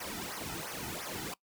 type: noise with flanger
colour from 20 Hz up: pink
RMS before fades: -40 dBFS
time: 0-1.34 s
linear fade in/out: 5 ms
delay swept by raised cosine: 0.25 to 1.85 ms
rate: 2.9 Hz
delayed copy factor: -0.95
effects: noise-tail reverb RT60 0.1 s tail -21 dB re dry